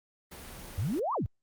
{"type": "noise", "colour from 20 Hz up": "pink", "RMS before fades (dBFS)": -45, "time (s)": [0.31, 1], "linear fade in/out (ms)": 10}
{"type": "exponential two-way sweep", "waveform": "sine", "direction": "up then down", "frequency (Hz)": [81.5, 1216, 81.5], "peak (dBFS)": -28, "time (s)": [0.78, 1.26], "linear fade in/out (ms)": 0, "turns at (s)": 1.14}
{"effects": ["Opus 24 kbps"]}